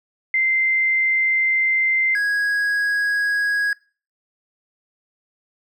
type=tone pair in turn; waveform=sine / triangle; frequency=2082 / 1655.4 Hz; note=C7 / G#6; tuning=-9 / -6 cents; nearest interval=major third; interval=397 cents; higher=first; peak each=-16 dBFS; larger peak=neither; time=0.34-2.15 / 2.15-3.73 s; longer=first; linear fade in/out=2 ms; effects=noise-tail reverb RT60 0.4 s tail -23 dB re dry